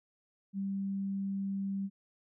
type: tone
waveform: sine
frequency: 196 Hz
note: G3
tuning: in tune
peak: -32 dBFS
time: 0.53-1.9 s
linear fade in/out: 50 ms
effects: none